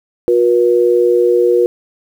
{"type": "tone pair together", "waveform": "sine", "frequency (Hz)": [359.7, 480.2], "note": ["F#4", "B4"], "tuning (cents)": [-49, -49], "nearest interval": "perfect fourth", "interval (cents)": 500, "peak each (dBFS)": -11, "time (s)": [0.28, 1.66], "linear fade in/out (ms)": 0, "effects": ["7-bit"]}